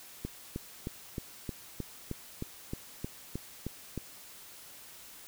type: click train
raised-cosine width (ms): 3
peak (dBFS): -22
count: 13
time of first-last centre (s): 0.25-3.977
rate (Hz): 3.22
effects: white hiss -51 dBFS RMS until 5.27 s